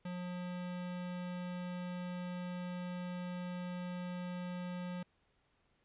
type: tone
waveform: square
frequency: 178.9 Hz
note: F3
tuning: 42 cents sharp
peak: -40 dBFS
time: 0.05-5.03 s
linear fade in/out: 5 ms
effects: pink hiss -75 dBFS RMS until 5.84 s + resampled to 8000 Hz